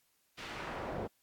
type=noise with band-pass filter sweep; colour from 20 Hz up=brown; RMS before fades=-41 dBFS; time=0.37-1.08 s; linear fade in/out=20 ms; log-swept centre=3300 to 460 Hz; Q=1; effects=white hiss -74 dBFS RMS until 1.22 s + AAC 64 kbps